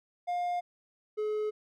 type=tone pair in turn; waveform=triangle; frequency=708 / 425.9 Hz; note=F5 / G#4; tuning=+23 / +44 cents; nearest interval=major sixth; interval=879 cents; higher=first; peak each=-27 dBFS; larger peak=neither; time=0.27-0.61 / 1.17-1.51 s; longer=neither; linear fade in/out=20 ms; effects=none